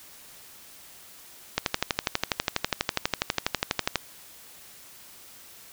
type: click train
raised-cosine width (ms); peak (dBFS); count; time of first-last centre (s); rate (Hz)
0.2; -5; 30; 1.58-3.957; 12.2
effects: white hiss -49 dBFS RMS until 5.72 s